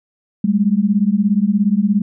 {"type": "beating tone pair", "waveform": "sine", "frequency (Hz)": [196, 213], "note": ["G3", "G#3"], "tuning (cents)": [0, 44], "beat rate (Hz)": 17, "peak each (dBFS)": -15, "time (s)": [0.44, 2.02], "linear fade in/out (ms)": 5, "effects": []}